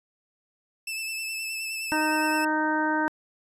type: tone with vibrato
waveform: sawtooth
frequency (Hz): 2637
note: E7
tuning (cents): 0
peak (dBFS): -27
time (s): 0.87-2.45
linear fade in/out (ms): 5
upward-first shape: sine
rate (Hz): 9.6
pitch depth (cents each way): 24
type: harmonic tone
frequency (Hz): 309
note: D#4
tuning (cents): -12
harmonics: 1 / 2 / 3 / 4 / 5 / 6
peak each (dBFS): -27 / -33 / -27 / -38 / -28 / -38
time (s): 1.92-3.08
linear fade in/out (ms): 0
effects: resampled to 32000 Hz